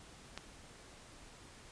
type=click; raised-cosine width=0.2 ms; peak=-24 dBFS; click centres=0.376 s; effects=pink hiss -56 dBFS RMS until 1.71 s + resampled to 22050 Hz

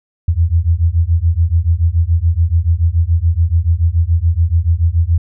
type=beating tone pair; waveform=sine; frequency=80.5 / 87.5 Hz; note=E2 / F2; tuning=-41 / +4 cents; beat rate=7 Hz; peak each=-13 dBFS; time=0.28-5.18 s; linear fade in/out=5 ms; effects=none

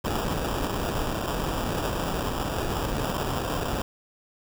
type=noise with sample-and-hold; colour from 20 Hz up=pink; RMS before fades=-28 dBFS; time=0.04-3.82 s; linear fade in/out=5 ms; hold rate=2100 Hz; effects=none

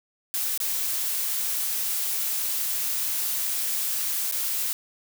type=noise with dropouts; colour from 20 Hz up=blue; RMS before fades=-27 dBFS; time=0.34-4.73 s; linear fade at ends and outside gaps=0 ms; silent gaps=0.576-0.602 / 4.313-4.323 s; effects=none

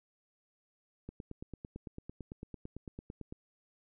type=click train; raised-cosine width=3 ms; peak=-30 dBFS; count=21; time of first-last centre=1.09-3.325 s; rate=8.95 Hz; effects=none

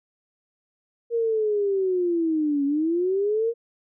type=linear two-way sweep; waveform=sine; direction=down then up; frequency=471.5 to 277 to 471.5 Hz; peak=-20 dBFS; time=1.1-3.54 s; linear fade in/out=50 ms; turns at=2.65 s; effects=none

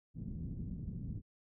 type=low-pass noise; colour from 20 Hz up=white; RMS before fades=-42 dBFS; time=0.14-1.22 s; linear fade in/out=50 ms; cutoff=200 Hz; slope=24 dB/octave; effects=none

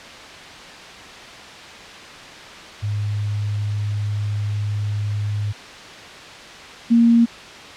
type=tone pair in turn; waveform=sine; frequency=103.83 / 233.1 Hz; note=G#2 / A#3; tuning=0 / 0 cents; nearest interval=octave + major second; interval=1400 cents; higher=second; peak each=-20 / -10 dBFS; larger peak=second; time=2.82-5.53 / 6.9-7.26 s; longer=first; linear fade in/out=20 ms; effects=white hiss -37 dBFS RMS until 7.76 s + low-pass 4000 Hz 12 dB/octave

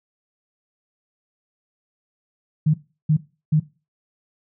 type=tone bursts; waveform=sine; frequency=153.7 Hz; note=D#3; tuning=21 cents flat; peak=-13 dBFS; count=3; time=2.66-3.6 s; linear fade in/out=10 ms; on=80 ms; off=350 ms; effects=noise-tail reverb RT60 0.3 s tail -18 dB re dry

